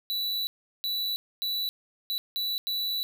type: tone bursts at uneven times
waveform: square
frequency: 3951 Hz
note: B7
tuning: in tune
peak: -28 dBFS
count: 6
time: 0.1-0.47 / 0.84-1.16 / 1.42-1.69 / 2.1-2.18 / 2.36-2.58 / 2.67-3.03 s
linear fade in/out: 0 ms
effects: none